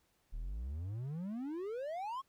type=exponential sweep; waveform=triangle; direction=up; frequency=35 to 1114 Hz; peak=-36 dBFS; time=0.32-2.22 s; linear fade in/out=20 ms; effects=pink hiss -75 dBFS RMS until 2.28 s